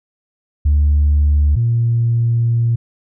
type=tone pair in turn; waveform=sine; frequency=73.42 / 116.92 Hz; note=D2 / A#2; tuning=0 / +6 cents; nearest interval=minor sixth; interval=806 cents; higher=second; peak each=-8 / -11 dBFS; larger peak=first; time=0.65-1.56 / 1.56-2.76 s; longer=second; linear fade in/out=10 ms; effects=tanh soft clip ceiling -7 dBFS